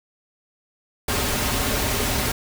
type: noise with comb filter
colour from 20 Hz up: pink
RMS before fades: -23 dBFS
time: 1.08-2.32 s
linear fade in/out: 5 ms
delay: 6 ms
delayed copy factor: -0.5
effects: none